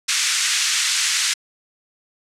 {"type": "band-pass noise", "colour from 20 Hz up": "white", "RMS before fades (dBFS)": -20, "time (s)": [0.08, 1.34], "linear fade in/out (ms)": 10, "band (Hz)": [1500, 7900], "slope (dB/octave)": 24, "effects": ["low-pass 12000 Hz 12 dB/octave"]}